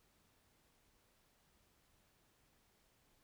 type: silence
effects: pink hiss -74 dBFS RMS until 3.23 s